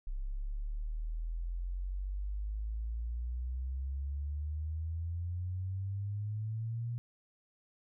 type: exponential sweep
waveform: sine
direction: up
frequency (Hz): 32.86 to 120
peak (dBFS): -34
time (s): 0.07-6.98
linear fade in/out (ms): 0
effects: none